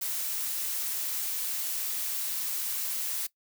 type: noise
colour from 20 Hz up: blue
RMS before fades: -32 dBFS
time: 0.01-3.27 s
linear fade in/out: 10 ms
effects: noise-tail reverb RT60 0.1 s tail -19 dB re dry